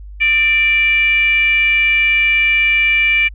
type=tone with frequency modulation; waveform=sine; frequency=2349 Hz; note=D7; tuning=in tune; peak=-10 dBFS; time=0.2-3.29 s; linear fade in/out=20 ms; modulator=557 Hz; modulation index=0.51; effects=added 50 Hz sine -30 dBFS peak until 3.34 s